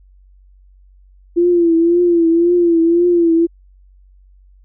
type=tone with vibrato; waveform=sine; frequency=340.8 Hz; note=F4; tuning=42 cents flat; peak=-9 dBFS; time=1.36-3.47 s; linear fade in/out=20 ms; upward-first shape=triangle; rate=1.9 Hz; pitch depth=72 cents each way; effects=added 47 Hz sine -44 dBFS peak until 4.64 s